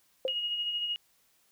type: tone with exponential decay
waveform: sine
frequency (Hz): 524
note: C5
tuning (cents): +2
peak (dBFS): -23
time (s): 0.25-0.34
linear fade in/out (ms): 2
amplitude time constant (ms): 19
type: tone with tremolo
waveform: sine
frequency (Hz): 2878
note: F#7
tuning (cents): -49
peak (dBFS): -28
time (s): 0.28-0.96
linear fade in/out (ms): 0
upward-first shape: sine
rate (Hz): 13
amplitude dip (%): 40
effects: white hiss -68 dBFS RMS until 1.51 s